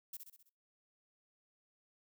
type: noise with echo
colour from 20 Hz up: violet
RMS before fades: -45 dBFS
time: 0.13-0.17 s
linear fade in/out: 5 ms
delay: 65 ms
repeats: 5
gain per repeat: -5 dB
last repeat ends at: 0.495 s
effects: noise-tail reverb RT60 0.4 s tail -26 dB re dry